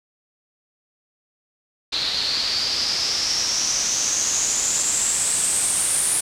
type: noise with low-pass filter sweep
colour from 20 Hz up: white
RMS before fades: -22 dBFS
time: 1.92-6.21 s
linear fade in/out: 10 ms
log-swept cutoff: 4100 to 9600 Hz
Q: 7.8
effects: none